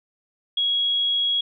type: tone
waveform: sine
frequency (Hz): 3318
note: G#7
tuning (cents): -2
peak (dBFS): -19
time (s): 0.57-1.41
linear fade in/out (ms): 5
effects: none